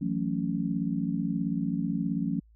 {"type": "chord", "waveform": "sine", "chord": "F# minor seventh", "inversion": "third", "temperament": "just", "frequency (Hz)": [166.5, 185, 222, 277.5], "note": ["E3", "F#3", "A3", "C#4"], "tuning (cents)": [18, 0, 16, 2], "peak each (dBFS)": -32, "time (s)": [0.01, 2.4], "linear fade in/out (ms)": 10, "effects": ["added 55 Hz sine -55 dBFS peak until 2.55 s"]}